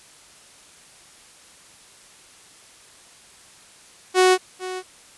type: tone with echo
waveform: sawtooth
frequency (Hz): 370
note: F#4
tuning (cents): 0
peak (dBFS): -9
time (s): 4.14-4.38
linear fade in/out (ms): 50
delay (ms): 450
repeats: 1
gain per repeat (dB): -15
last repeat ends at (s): 4.83
effects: white hiss -49 dBFS RMS until 5.17 s + resampled to 24000 Hz